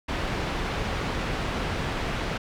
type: low-pass noise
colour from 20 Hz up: pink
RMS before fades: -29 dBFS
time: 0.08-2.38 s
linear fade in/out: 10 ms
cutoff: 3200 Hz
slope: 12 dB/octave
effects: none